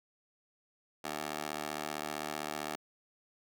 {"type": "tone with high-pass filter", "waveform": "15% pulse", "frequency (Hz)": 75.5, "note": "D2", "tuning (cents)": 48, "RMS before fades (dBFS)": -39, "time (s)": [1.04, 2.76], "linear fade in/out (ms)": 5, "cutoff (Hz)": 500, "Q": 0.88, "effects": []}